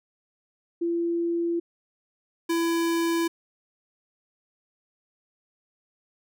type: tone pair in turn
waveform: sine / square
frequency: 340 / 334.4 Hz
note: F4 / E4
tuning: -46 / +25 cents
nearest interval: unison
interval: 29 cents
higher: first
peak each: -23 dBFS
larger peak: neither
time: 0.81-1.6 / 2.49-3.28 s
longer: neither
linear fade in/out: 10 ms
effects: none